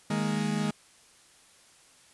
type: chord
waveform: 40% pulse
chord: D# suspended fourth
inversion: none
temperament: equal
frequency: 155.56 / 207.7 / 233.1 Hz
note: D#3 / G#3 / A#3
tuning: 0 / 0 / 0 cents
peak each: -31 / -28 / -33 dBFS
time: 0.1-0.71 s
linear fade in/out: 5 ms
effects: white hiss -58 dBFS RMS until 2.13 s + resampled to 24000 Hz